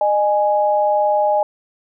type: tone pair together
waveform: sine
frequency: 610.1 / 832 Hz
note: D#5 / G#5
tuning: -34 / +3 cents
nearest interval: perfect fourth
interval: 537 cents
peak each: -16 dBFS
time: 0.01-1.43 s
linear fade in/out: 2 ms
effects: none